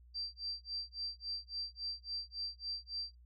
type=tone with tremolo; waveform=sine; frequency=4699 Hz; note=D8; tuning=in tune; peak=-36 dBFS; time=0.14-3.15 s; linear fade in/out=20 ms; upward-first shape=sine; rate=3.6 Hz; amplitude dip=100%; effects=added 60 Hz sine -57 dBFS peak until 3.25 s